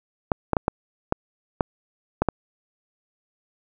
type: clicks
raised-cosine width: 1 ms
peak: -5 dBFS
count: 8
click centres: 0.318 / 0.533 / 0.568 / 0.681 / 1.124 / 1.608 / 2.22 / 2.287 s
effects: none